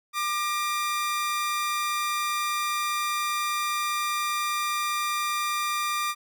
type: tone pair together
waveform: sawtooth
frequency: 1195 / 1902 Hz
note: D6 / A#6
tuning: +30 / +34 cents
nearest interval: minor sixth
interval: 804 cents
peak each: -22 / -33 dBFS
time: 0.13-6.15 s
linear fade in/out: 50 ms
effects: none